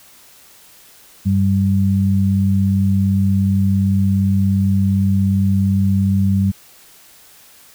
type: tone pair together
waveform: sine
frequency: 97.3 / 194.6 Hz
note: G2 / G3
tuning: -12 / -12 cents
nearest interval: octave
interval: 1200 cents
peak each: -15 dBFS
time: 1.25-6.52 s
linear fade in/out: 20 ms
effects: white hiss -46 dBFS RMS until 7.74 s